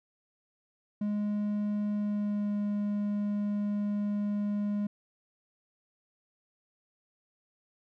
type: tone with pitch glide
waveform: triangle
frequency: 207.7 to 205.9 Hz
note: G#3 to G#3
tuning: 0 to -15 cents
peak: -26 dBFS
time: 1.01-4.87 s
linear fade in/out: 5 ms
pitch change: -15 cents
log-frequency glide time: 1.92-2.55 s
effects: none